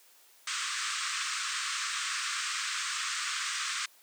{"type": "band-pass noise", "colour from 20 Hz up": "pink", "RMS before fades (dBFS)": -34, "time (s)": [0.47, 3.86], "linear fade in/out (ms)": 5, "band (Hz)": [1100, 8800], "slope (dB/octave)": 96, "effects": ["white hiss -60 dBFS RMS until 4.02 s", "high-pass 400 Hz 12 dB/octave"]}